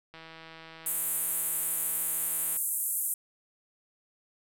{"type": "click train", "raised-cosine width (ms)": 0.3, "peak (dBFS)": -31, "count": 394, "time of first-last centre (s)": [0.14, 2.566], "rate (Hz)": 162}
{"type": "band-pass noise", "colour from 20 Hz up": "white", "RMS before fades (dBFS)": -31, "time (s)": [0.86, 3.14], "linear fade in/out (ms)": 2, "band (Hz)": [8200, 14000], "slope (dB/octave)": 48}
{"effects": []}